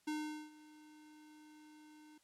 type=tone with ADSR envelope; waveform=square; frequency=304.7 Hz; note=D#4; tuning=36 cents flat; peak=-37 dBFS; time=0.07-2.18 s; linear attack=9 ms; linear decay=420 ms; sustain=-21 dB; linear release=4 ms; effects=white hiss -73 dBFS RMS until 2.23 s + low-pass 10000 Hz 12 dB/octave